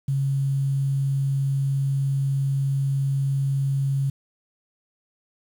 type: tone with quantisation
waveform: sine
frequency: 137.2 Hz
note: C#3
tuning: 17 cents flat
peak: -20 dBFS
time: 0.08-4.1 s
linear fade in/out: 5 ms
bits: 8
effects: none